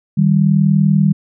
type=tone pair together; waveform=sine; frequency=155.17 / 195.5 Hz; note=D#3 / G3; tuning=-4 / -4 cents; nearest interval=major third; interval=400 cents; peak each=-12 dBFS; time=0.17-1.13 s; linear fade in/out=10 ms; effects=none